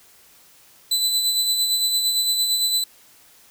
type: tone with tremolo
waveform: sawtooth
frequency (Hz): 4003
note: B7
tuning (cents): +23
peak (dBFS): -14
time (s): 0.91-2.84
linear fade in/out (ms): 5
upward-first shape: sine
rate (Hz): 8.8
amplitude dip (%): 40
effects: white hiss -52 dBFS RMS until 3.5 s